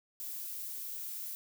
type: noise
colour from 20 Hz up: violet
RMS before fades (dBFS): -41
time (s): 0.2-1.35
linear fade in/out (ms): 0
effects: none